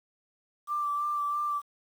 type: tone with vibrato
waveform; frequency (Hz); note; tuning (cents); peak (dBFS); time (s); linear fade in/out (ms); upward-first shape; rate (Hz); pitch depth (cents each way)
sine; 1174.7; D6; 0; -27; 0.67-1.62; 50; sine; 3; 18
effects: 9-bit

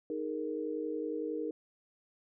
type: chord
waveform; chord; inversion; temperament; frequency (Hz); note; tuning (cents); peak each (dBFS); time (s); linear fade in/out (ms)
sine; D# suspended fourth; none; equal; 311.1 / 415.3 / 466.2; D#4 / G#4 / A#4; 0 / 0 / 0; -37 / -40 / -37; 0.1-1.51; 2
effects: none

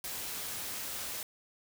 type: noise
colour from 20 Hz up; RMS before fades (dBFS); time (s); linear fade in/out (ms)
white; -39; 0.04-1.23; 2
effects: none

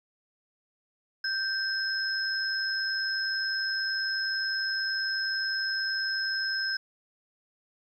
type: tone pair together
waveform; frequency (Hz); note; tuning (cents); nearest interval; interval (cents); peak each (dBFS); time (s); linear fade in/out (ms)
sine; 1568 / 5157; G6 / E8; 0 / -39; octave + major sixth; 2061; -29 / -31; 1.24-6.77; 5
effects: 10-bit

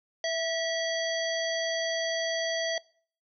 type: harmonic tone with a mistuned harmonic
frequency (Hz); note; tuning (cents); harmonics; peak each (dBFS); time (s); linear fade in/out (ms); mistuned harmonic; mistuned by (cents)
659.3; E5; 0; 1 / 3 / 5 / 7 / 9; -29 / -34 / -36 / -37 / -39; 0.24-2.78; 2; 3; -32
effects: noise-tail reverb RT60 0.5 s tail -23 dB re dry

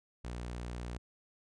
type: tone with vibrato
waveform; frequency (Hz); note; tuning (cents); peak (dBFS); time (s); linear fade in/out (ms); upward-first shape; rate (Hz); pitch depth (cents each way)
sawtooth; 60; B1; -49; -35; 0.24-0.98; 10; triangle; 16; 36
effects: resampled to 22050 Hz

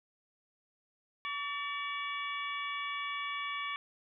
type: harmonic tone with a mistuned harmonic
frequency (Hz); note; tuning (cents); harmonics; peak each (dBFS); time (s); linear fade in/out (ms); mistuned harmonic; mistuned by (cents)
570; C#5; +48; 2 / 3 / 4 / 5 / 6; -38 / -44 / -39 / -46 / -45; 1.25-3.76; 0; 3; +78
effects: none

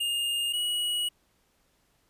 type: tone pair in turn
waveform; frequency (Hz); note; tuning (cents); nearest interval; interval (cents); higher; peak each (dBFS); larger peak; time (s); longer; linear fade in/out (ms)
square; 2829 / 2912; F7 / F#7; +22 / -28; minor second; 50; second; -27; neither; 0-0.53 / 0.53-1.09; second; 10
effects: pink hiss -69 dBFS RMS until 2.09 s + resampled to 32000 Hz

